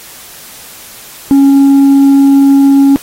triangle tone with tanh clipping, 276.3 Hz, C#4, 6 cents flat, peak -3 dBFS, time 1.31-2.96 s, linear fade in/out 0 ms, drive 7 dB, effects white hiss -32 dBFS RMS until 3.02 s + AAC 48 kbps

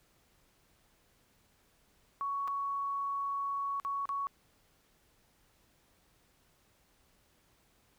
sine tone with dropouts, 1116 Hz, C#6, 11 cents sharp, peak -32 dBFS, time 2.21-4.27 s, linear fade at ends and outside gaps 0 ms, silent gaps 2.476-2.48 / 3.799-3.849 / 4.055-4.091 s, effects pink hiss -69 dBFS RMS until 7.98 s

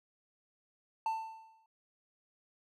triangle tone with exponential decay, 890 Hz, A5, 20 cents sharp, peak -27 dBFS, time 1.06-1.66 s, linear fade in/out 2 ms, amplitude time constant 130 ms, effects none

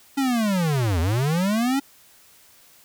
square linear two-way sweep, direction down then up, 281.4 to 78.1 to 281.4 Hz, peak -20 dBFS, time 0.17-1.8 s, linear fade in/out 10 ms, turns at 1 s, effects white hiss -53 dBFS RMS until 2.84 s

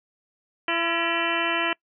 harmonic tone with a mistuned harmonic, 336.7 Hz, E4, 37 cents sharp, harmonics 1 / 2 / 3 / 4 / 5 / 6 / 7 / 8 / 9, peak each -31 / -31 / -31 / -31 / -31 / -31 / -31 / -31 / -31 dBFS, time 0.68-1.73 s, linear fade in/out 2 ms, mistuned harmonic 6, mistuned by -70 cents, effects noise-tail reverb RT60 0.1 s tail -26 dB re dry

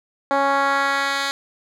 10% pulse tone with band-pass filter sweep, 277.2 Hz, C#4, in tune, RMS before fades -20 dBFS, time 0.31-1.31 s, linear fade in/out 0 ms, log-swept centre 710 to 3400 Hz, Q 0.99, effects none

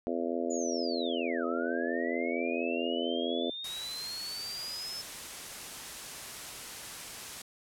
harmonic tone, 84.4 Hz, E2, 41 cents sharp, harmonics 3 / 4 / 5 / 6 / 7 / 8, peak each -35 / -36 / -37 / -38 / -38 / -39 dBFS, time 0.07-3.5 s, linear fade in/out 0 ms
sine linear two-way sweep, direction down then up, 7040 to 1244.5 to 5280 Hz, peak -37 dBFS, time 0.5-5.02 s, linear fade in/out 10 ms, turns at 1.45 s
white noise, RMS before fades -42 dBFS, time 3.64-7.42 s, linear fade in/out 5 ms
effects low-pass 11000 Hz 12 dB/octave

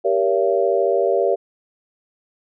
sine chord, G diminished seventh, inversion none, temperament just, 392 / 470.4 / 564.5 / 677.4 Hz, G4 / Bb4 / Db5 / Fb5, 0 / +16 / +31 / +47 cents, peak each -20 / -21 / -20 / -22 dBFS, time 0.04-1.36 s, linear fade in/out 20 ms, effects none

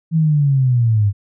sine linear sweep, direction down, 164.81 to 98 Hz, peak -11 dBFS, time 0.11-1.13 s, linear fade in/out 50 ms, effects none

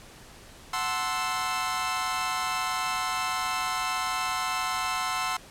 sawtooth chord, F# half-diminished seventh, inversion none, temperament equal, 740 / 880 / 1046.5 / 1318.5 Hz, F#5 / A5 / C6 / E6, 0 / 0 / 0 / 0 cents, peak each -30 / -33 / -27 / -28 dBFS, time 0.73-5.37 s, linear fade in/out 5 ms, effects pink hiss -49 dBFS RMS until 5.5 s + low-pass 11000 Hz 12 dB/octave

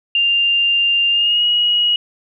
sine tone with pitch glide, 2794 to 2899 Hz, F7 to F#7, 0 to -36 cents, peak -12 dBFS, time 0.15-1.96 s, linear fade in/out 2 ms, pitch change +64 cents, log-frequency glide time 1.1-1.45 s, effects none

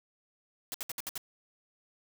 white noise bursts, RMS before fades -37 dBFS, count 6, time 0.72-1.178 s, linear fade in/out 0 ms, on 23 ms, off 64 ms, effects none

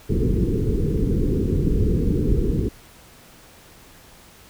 pink low-pass noise, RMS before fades -20 dBFS, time 0.09-2.69 s, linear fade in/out 10 ms, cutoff 470 Hz, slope 96 dB/octave, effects pink hiss -48 dBFS RMS until 4.49 s

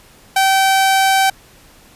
sawtooth tone, 772 Hz, G5, 27 cents flat, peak -7 dBFS, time 0.36-1.3 s, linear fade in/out 5 ms, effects pink hiss -46 dBFS RMS until 1.95 s + resampled to 32000 Hz

